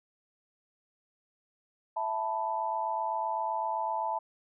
sine chord, E suspended fourth, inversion none, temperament equal, 659.3 / 880 / 987.8 Hz, E5 / A5 / B5, 0 / 0 / 0 cents, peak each -36 / -31 / -35 dBFS, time 1.96-4.19 s, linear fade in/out 10 ms, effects none

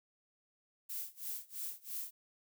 violet noise with tremolo, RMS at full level -40 dBFS, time 0.89-2.11 s, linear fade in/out 10 ms, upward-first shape sine, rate 3 Hz, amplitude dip 95%, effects none

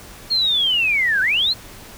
sine linear two-way sweep, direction down then up, 4300 to 1482 to 4300 Hz, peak -15 dBFS, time 0.3-1.54 s, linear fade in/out 20 ms, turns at 1.21 s, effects pink hiss -40 dBFS RMS until 1.97 s

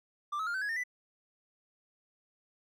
triangle tone with pitch steps, 1181 / 1287.9 / 1404.5 / 1531.6 / 1670.2 / 1821.4 / 1986.2 Hz, D6 / E6 / F6 / G6 / G#6 / A#6 / B6, +9 / -41 / +9 / -41 / +9 / -41 / +9 cents, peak -30 dBFS, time 0.32-0.838 s, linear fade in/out 10 ms, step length 74 ms, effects none

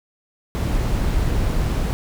brown noise, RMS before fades -20 dBFS, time 0.55-1.93 s, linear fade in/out 0 ms, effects none

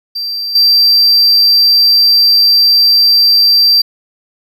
triangle tone with level steps, 4699 Hz, D8, in tune, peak -15 / -4 dBFS, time 0.15-3.82 s, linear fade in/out 10 ms, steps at 0.55 s, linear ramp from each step 5 ms, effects none

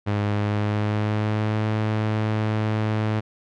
sawtooth tone with pitch glide, 103.2 to 108.08 Hz, G#2 to A2, -10 to -30 cents, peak -17 dBFS, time 0.06-3.21 s, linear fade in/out 20 ms, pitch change +80 cents, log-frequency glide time 0.25-1.66 s, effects low-pass 3000 Hz 12 dB/octave

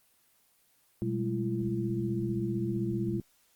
sine tone cluster, 122.2 / 193.9 / 209.4 / 339 Hz, B2 / G3 / G#3 / E4, -18 / -19 / +15 / +49 cents, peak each -33 / -35 / -36 / -33 dBFS, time 1.02-3.2 s, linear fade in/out 0 ms, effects white hiss -67 dBFS RMS until 3.55 s + Opus 24 kbps

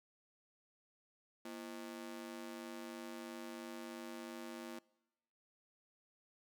sawtooth ring-modulated tone, 287.2 Hz, D4, 39 cents flat, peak -39 dBFS, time 1.45-4.79 s, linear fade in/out 5 ms, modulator 51.5 Hz, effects noise-tail reverb RT60 1.0 s tail -24 dB re dry

